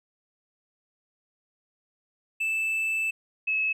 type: tone pair in turn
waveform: triangle / sine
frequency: 2637 / 2587 Hz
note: E7 / E7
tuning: 0 / -33 cents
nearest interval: unison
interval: 33 cents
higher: first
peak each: -23 dBFS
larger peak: neither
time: 2.4-3.11 / 3.47-3.73 s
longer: first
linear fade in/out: 10 ms
effects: none